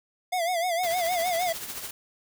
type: tone with vibrato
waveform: square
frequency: 698.5 Hz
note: F5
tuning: in tune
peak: -25 dBFS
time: 0.32-1.53 s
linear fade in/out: 10 ms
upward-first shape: sine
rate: 6.5 Hz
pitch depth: 100 cents each way
type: noise with tremolo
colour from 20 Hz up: white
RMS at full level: -34 dBFS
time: 0.83-1.91 s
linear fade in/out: 5 ms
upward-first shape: triangle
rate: 14 Hz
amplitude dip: 60%
effects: none